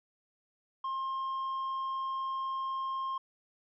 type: tone with tanh clipping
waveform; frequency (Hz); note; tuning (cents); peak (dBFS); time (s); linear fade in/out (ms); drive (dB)
sine; 1064; C6; +29; -33; 0.84-3.18; 5; 3
effects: none